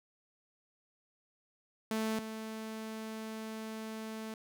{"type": "tone pair in turn", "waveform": "sawtooth", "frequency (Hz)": [220, 220], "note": ["A3", "A3"], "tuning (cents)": [0, 0], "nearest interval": "unison", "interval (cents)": 0, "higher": "neither", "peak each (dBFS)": [-28, -36], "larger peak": "first", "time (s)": [[1.91, 2.19], [2.19, 4.34]], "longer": "second", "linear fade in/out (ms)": 2, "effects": []}